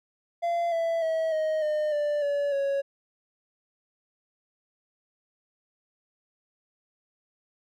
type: tone with pitch steps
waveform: triangle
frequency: 685 / 664.7 / 645.1 / 626 / 607.5 / 589.5 / 572 / 555.1 Hz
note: F5 / E5 / E5 / D#5 / D#5 / D5 / D5 / C#5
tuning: -34 / +14 / -38 / +10 / -42 / +6 / -46 / +2 cents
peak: -22 dBFS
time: 0.42-2.82 s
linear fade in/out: 20 ms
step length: 300 ms
effects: none